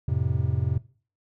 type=chord; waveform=triangle; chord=F major; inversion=none; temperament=just; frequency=87.31 / 109.13 / 130.96 Hz; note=F2 / A2 / C3; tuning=0 / -14 / +2 cents; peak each=-25 / -25 / -24 dBFS; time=0.08-0.78 s; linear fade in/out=5 ms; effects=noise-tail reverb RT60 0.4 s tail -19 dB re dry